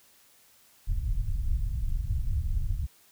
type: low-pass noise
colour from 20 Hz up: pink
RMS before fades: -28 dBFS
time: 0.87-2.87 s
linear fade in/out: 20 ms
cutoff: 100 Hz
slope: 24 dB/octave
effects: white hiss -60 dBFS RMS until 3.11 s